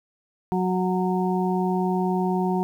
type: harmonic tone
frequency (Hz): 184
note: F#3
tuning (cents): -9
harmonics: 1 / 2 / 4 / 5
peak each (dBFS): -23 / -26 / -29 / -30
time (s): 0.52-2.63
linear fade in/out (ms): 0
effects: 9-bit